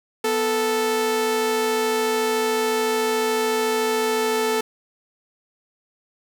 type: tone pair together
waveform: sawtooth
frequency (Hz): 246.9 / 440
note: B3 / A4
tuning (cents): 0 / 0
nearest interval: minor seventh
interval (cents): 1000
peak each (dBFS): -25 / -16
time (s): 0.24-4.61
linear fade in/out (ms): 5
effects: none